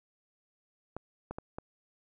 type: clicks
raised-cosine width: 1 ms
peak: -24 dBFS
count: 4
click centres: 0.966 / 1.31 / 1.385 / 1.585 s
effects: none